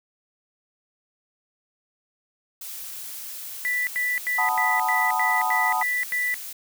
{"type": "noise", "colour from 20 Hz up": "blue", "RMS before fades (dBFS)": -36, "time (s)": [2.61, 6.53], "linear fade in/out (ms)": 5}
{"type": "tone bursts", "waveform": "sine", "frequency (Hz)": 1975.5, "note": "B6", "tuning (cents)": 0, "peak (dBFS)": -22, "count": 9, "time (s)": [3.65, 6.342], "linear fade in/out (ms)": 0, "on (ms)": 220, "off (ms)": 89}
{"type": "chord", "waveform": "sine", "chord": "B dominant seventh", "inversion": "second", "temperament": "equal", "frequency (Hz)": [740, 880, 987.8, 1244.5], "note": ["F#5", "A5", "B5", "D#6"], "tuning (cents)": [0, 0, 0, 0], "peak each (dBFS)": [-27, -25, -28, -28], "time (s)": [4.38, 5.83], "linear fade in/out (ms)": 5}
{"effects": []}